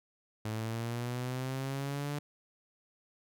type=linear sweep; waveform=sawtooth; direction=up; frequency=107.7 to 146.83 Hz; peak=-30 dBFS; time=0.45-2.19 s; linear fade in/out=5 ms; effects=none